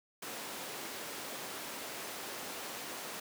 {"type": "high-pass noise", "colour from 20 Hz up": "pink", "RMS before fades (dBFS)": -43, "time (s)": [0.22, 3.2], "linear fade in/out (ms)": 5, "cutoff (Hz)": 310, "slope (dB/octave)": 12, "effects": []}